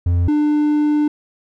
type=tone pair in turn; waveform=triangle; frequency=87.3 / 298.4 Hz; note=F2 / D4; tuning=0 / +28 cents; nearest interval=octave + major sixth; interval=2128 cents; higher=second; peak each=-11 dBFS; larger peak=neither; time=0.06-0.28 / 0.28-1.08 s; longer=second; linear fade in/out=5 ms; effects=none